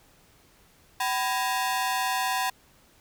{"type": "ring-modulated tone", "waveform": "sawtooth", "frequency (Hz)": 880, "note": "A5", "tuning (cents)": 0, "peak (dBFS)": -18, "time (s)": [1, 2.5], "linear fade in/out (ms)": 5, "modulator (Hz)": 118, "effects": ["pink hiss -59 dBFS RMS until 3 s"]}